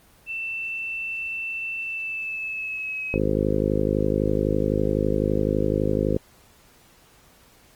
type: tone with pitch glide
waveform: sine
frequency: 2672 to 2550 Hz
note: E7 to D#7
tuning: +23 to +42 cents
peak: -27 dBFS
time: 0.26-3.19 s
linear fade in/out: 50 ms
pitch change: -81 cents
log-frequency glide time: 1.82-3.06 s
type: harmonic tone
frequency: 51.91 Hz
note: G#1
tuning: in tune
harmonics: 1 / 2 / 3 / 4 / 5 / 6 / 7 / 8 / 9 / 10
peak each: -29 / -29 / -29 / -29 / -29 / -29 / -29 / -29 / -29 / -29 dBFS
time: 3.14-6.17 s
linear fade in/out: 0 ms
effects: pink hiss -55 dBFS RMS until 7.75 s + Opus 24 kbps